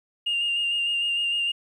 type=tone with vibrato; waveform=sine; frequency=2814 Hz; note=F7; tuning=12 cents sharp; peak=-21 dBFS; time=0.26-1.52 s; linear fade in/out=10 ms; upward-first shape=square; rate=6.6 Hz; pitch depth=18 cents each way; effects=tanh soft clip ceiling -19 dBFS + 10-bit